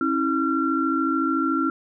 sine tone cluster, 270.7 / 324.4 / 1366 Hz, C#4 / E4 / F6, -41 / -28 / -39 cents, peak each -24 dBFS, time 0.01-1.7 s, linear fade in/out 2 ms, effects none

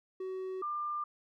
triangle / sine tone pair in turn, 375.8 / 1195.5 Hz, F#4 / D6, +27 / +30 cents, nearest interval octave + minor sixth, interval 2003 cents, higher second, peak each -34 / -33 dBFS, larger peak second, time 0.2-0.62 / 0.62-1.04 s, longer neither, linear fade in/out 5 ms, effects none

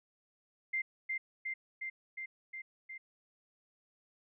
sine tone with echo, 2093 Hz, C7, in tune, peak -31 dBFS, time 0.73-0.82 s, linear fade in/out 10 ms, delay 360 ms, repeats 6, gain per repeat -2 dB, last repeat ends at 2.98 s, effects none

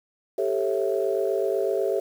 sine chord, A dominant seventh, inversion third, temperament equal with one note detuned, 392 / 440 / 545.2 / 659.3 Hz, G4 / A4 / C#5 / E5, 0 / 0 / -29 / 0 cents, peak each -25 / -27 / -28 / -29 dBFS, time 0.38-2 s, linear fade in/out 5 ms, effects tanh soft clip ceiling -11 dBFS + 8-bit

